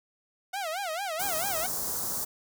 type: tone with vibrato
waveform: sawtooth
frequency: 712 Hz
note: F5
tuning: 33 cents sharp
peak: -27 dBFS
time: 0.53-1.67 s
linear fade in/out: 10 ms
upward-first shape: sine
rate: 4.5 Hz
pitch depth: 230 cents each way
type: band-stop noise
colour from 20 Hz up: white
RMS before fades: -32 dBFS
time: 1.19-2.25 s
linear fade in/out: 10 ms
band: 1300 to 5200 Hz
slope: 24 dB/octave
effects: none